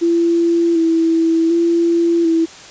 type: tone with vibrato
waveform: sine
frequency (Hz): 333.2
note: E4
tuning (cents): +19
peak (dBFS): -11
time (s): 0.01-2.46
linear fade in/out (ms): 20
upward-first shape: square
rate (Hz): 0.67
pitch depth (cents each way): 26
effects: white hiss -37 dBFS RMS until 2.7 s + resampled to 16000 Hz